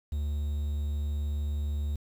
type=tone with quantisation; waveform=triangle; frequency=73.42 Hz; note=D2; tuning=in tune; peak=-26 dBFS; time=0.12-1.96 s; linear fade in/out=5 ms; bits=9; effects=none